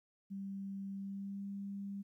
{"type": "tone with pitch glide", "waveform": "sine", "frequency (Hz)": [196, 198.85], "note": ["G3", "G3"], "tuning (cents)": [0, 25], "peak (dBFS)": -40, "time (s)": [0.3, 2.03], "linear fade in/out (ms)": 20, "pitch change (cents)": 25, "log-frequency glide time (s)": [0.96, 1.46], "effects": ["13-bit"]}